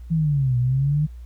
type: linear two-way sweep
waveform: sine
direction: down then up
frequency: 166.9 to 121 to 154.7 Hz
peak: -17 dBFS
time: 0.1-1.07 s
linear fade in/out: 20 ms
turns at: 0.58 s
effects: added 60 Hz sine -35 dBFS peak until 1.25 s + pink hiss -62 dBFS RMS until 1.25 s